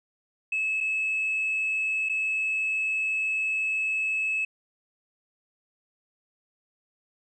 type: tone with dropouts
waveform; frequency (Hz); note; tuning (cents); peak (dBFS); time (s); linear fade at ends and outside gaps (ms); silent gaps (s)
sine; 2594; E7; -28; -23; 0.52-4.45; 5; 0.805-0.808 / 2.089-2.095
effects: tanh soft clip ceiling -21 dBFS